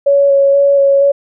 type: tone with vibrato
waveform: sine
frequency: 558 Hz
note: C#5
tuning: 11 cents sharp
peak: -6 dBFS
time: 0.06-1.12 s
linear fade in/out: 10 ms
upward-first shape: square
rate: 2.1 Hz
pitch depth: 11 cents each way
effects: none